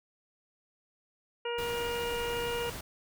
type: harmonic tone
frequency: 474 Hz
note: A#4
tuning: 29 cents sharp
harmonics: 1 / 2 / 3 / 4 / 5 / 6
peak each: -33 / -39 / -42 / -47 / -45 / -40 dBFS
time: 1.45-2.7 s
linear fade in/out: 5 ms
type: noise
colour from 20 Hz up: pink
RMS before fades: -41 dBFS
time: 1.58-2.81 s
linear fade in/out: 5 ms
effects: none